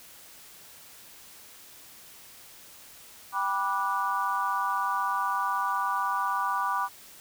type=chord; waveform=sine; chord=G major seventh; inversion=none; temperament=just; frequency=784 / 980 / 1176 / 1470 Hz; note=G5 / B5 / D6 / F#6; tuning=0 / -14 / +2 / -12 cents; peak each=-34 / -29 / -29 / -35 dBFS; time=3.32-6.89 s; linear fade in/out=50 ms; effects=white hiss -50 dBFS RMS until 7.2 s